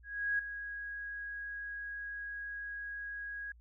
sine tone with ADSR envelope, 1651 Hz, G#6, 11 cents flat, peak -28 dBFS, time 0.03-3.52 s, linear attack 360 ms, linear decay 5 ms, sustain -11 dB, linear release 3 ms, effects added 58 Hz sine -56 dBFS peak until 3.6 s

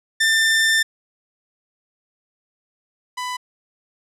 sawtooth tone pair in turn, 1789 / 997.1 Hz, A6 / B5, +28 / +16 cents, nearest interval minor seventh, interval 1012 cents, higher first, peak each -11 / -21 dBFS, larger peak first, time 0.2-0.83 / 3.17-3.37 s, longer first, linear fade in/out 10 ms, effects low-pass 10000 Hz 12 dB/octave

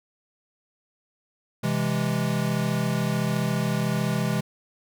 square chord, C augmented, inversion none, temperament equal with one note detuned, 130.81 / 164.81 / 206.3 Hz, C3 / E3 / G#3, 0 / 0 / -11 cents, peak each -28 dBFS, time 1.63-4.41 s, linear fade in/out 10 ms, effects none

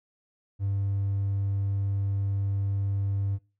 triangle tone, 99 Hz, G2, 18 cents sharp, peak -22 dBFS, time 0.59-3.39 s, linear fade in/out 50 ms, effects noise-tail reverb RT60 0.3 s tail -22 dB re dry + tanh soft clip ceiling -19 dBFS

